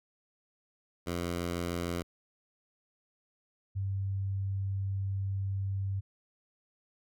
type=tone pair in turn; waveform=10% pulse / sine; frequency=86.6 / 97.52 Hz; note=F2 / G2; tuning=-14 / -8 cents; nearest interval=major second; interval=206 cents; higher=second; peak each=-24 / -30 dBFS; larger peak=first; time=1.06-2.03 / 3.75-6.01 s; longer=second; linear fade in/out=20 ms; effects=none